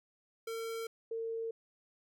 square / sine tone pair in turn, 454.1 / 454.1 Hz, A#4 / A#4, -45 / -45 cents, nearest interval unison, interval 0 cents, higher neither, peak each -38 / -35 dBFS, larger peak second, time 0.47-0.87 / 1.11-1.51 s, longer neither, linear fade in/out 5 ms, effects none

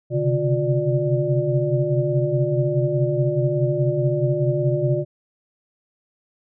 sine tone cluster, 129.3 / 134.1 / 145.7 / 357 / 591 Hz, C3 / C3 / D3 / F4 / D5, -20 / +43 / -13 / +38 / +11 cents, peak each -24 dBFS, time 0.1-5.05 s, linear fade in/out 50 ms, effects none

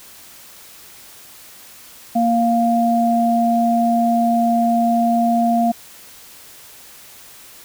sine tone pair together, 233.1 / 698.5 Hz, A#3 / F5, 0 / 0 cents, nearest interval octave + perfect fifth, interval 1900 cents, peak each -16 dBFS, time 2.15-5.72 s, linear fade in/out 10 ms, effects white hiss -42 dBFS RMS until 7.64 s

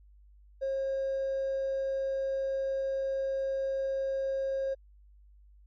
triangle tone with hard clipping, 539 Hz, C#5, 49 cents flat, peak -28 dBFS, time 0.61-4.75 s, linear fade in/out 20 ms, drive 2 dB, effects added 50 Hz sine -54 dBFS peak until 5.66 s + MP3 32 kbps

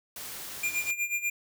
white noise, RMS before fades -40 dBFS, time 0.16-0.91 s, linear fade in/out 2 ms
square tone with tremolo, 2400 Hz, D7, 37 cents sharp, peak -26 dBFS, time 0.63-1.3 s, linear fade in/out 5 ms, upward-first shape sine, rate 8.2 Hz, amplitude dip 80%
effects none

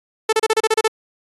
sawtooth tone bursts, 440 Hz, A4, in tune, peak -9 dBFS, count 9, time 0.29-0.879 s, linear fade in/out 5 ms, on 37 ms, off 32 ms, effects AAC 32 kbps

